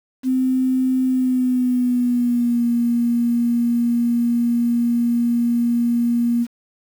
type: tone with pitch glide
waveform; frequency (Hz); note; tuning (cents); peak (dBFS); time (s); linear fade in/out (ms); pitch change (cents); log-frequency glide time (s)
sine; 258.3 to 236.9; C4 to A#3; -22 to +28; -15; 0.23-6.47; 50; -150; 1.05-2.63
effects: 7-bit